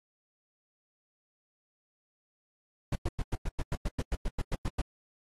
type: noise bursts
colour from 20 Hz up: brown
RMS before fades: -29 dBFS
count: 15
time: 2.92-4.817 s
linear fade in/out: 5 ms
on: 35 ms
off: 98 ms
effects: AAC 32 kbps